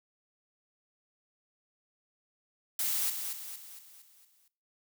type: noise with echo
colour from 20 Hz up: blue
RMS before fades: -31 dBFS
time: 2.79-3.1 s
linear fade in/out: 2 ms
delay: 230 ms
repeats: 6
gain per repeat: -6 dB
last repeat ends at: 4.48 s
effects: noise-tail reverb RT60 0.4 s tail -19 dB re dry